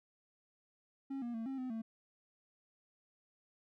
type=tone with pitch steps; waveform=triangle; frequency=271.9 / 238.1 / 225.9 / 267.9 / 255.6 / 224.3 Hz; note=C#4 / A#3 / A3 / C4 / C4 / A3; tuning=-33 / +37 / +46 / +41 / -40 / +34 cents; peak=-36 dBFS; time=1.1-1.82 s; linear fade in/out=10 ms; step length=120 ms; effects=none